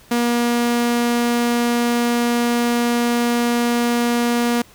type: tone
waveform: sawtooth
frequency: 238.4 Hz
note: A#3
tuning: 39 cents sharp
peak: -12 dBFS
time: 0.11-4.62 s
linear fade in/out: 5 ms
effects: pink hiss -48 dBFS RMS until 4.74 s